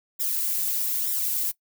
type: noise with flanger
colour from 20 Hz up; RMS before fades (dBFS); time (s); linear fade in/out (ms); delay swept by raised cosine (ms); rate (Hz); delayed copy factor
violet; -26; 0.19-1.52; 20; 0.55 to 3.05; 1.1; +0.75
effects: noise-tail reverb RT60 0.1 s tail -20 dB re dry